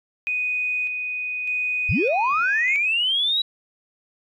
sine tone with tremolo, 2489 Hz, D#7, in tune, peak -21 dBFS, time 0.27-2.76 s, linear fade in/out 0 ms, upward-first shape square, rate 0.83 Hz, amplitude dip 35%
sine linear sweep, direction up, 55 to 3926 Hz, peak -18 dBFS, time 1.89-3.42 s, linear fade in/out 5 ms
effects tanh soft clip ceiling -11 dBFS

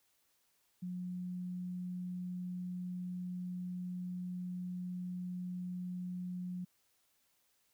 sine tone, 180.2 Hz, F#3, 45 cents flat, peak -38 dBFS, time 0.82-6.65 s, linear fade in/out 10 ms, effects white hiss -75 dBFS RMS until 7.73 s

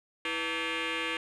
sine tone with frequency modulation, 327.5 Hz, E4, 11 cents flat, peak -27 dBFS, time 0.25-1.17 s, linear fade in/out 2 ms, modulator 410 Hz, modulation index 7.1, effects tanh soft clip ceiling -29 dBFS + 11-bit

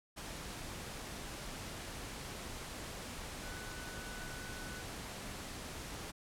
sine tone in noise, 1491 Hz, F#6, 13 cents sharp, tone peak -50 dBFS, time 3.42-4.83 s, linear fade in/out 20 ms, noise pink, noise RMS -45 dBFS, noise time 0.16-6.12 s, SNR -8 dB, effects low-pass 11000 Hz 12 dB/octave

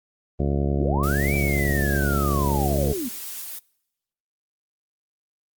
harmonic tone, 70.5 Hz, C#2, 30 cents sharp, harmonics 1 / 2 / 3 / 4 / 5 / 6 / 7 / 8 / 9 / 10, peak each -24 / -25 / -28 / -33 / -30 / -32 / -40 / -35 / -39 / -39 dBFS, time 0.39-2.93 s, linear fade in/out 5 ms
sine linear two-way sweep, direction up then down, 220 to 2349 to 220 Hz, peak -26 dBFS, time 0.79-3.09 s, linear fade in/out 10 ms, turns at 1.34 s
blue noise, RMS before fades -34 dBFS, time 1.03-3.59 s, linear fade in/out 5 ms
effects noise-tail reverb RT60 0.9 s tail -25 dB re dry + Opus 24 kbps

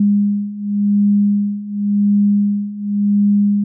sine beating tone pair, 203.4 / 204.31 Hz, G#3 / G#3, -36 / -28 cents, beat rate 0.91 Hz, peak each -17 / -14 dBFS, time 0-3.64 s, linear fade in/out 5 ms, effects none

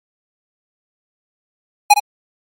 square tone with echo, 827 Hz, G#5, 8 cents flat, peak -4 dBFS, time 1.9-1.94 s, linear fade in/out 10 ms, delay 60 ms, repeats 1, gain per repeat -8 dB, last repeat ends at 2 s, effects MP3 64 kbps

